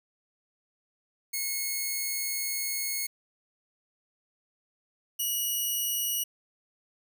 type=tone pair in turn; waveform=5% pulse; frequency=2180 / 2910 Hz; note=C#7 / F#7; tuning=-29 / -29 cents; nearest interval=perfect fourth; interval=500 cents; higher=second; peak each=-19 dBFS; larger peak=neither; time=1.33-3.07 / 5.19-6.24 s; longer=first; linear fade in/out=10 ms; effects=none